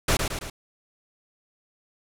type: noise with echo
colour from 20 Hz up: pink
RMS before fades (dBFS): -21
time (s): 0.08-0.17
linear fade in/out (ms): 5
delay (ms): 110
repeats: 3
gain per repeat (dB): -5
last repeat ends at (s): 0.5
effects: low-pass 12000 Hz 12 dB/octave